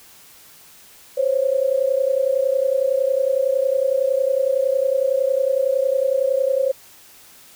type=tone pair together; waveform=sine; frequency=519 / 549.9 Hz; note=C5 / C#5; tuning=-14 / -14 cents; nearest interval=minor second; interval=100 cents; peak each=-19 dBFS; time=1.17-6.72 s; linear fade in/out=10 ms; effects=white hiss -47 dBFS RMS until 7.55 s